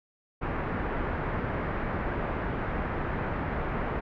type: low-pass noise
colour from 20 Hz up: pink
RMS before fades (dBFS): -31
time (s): 0.41-4.01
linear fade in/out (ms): 20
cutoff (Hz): 1900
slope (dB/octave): 24
effects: none